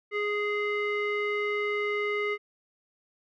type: tone with low-pass filter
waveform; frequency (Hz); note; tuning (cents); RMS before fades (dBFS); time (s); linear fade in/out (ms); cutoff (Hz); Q
square; 415.3; G#4; 0; -29; 0.11-2.38; 50; 2200; 4.2
effects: none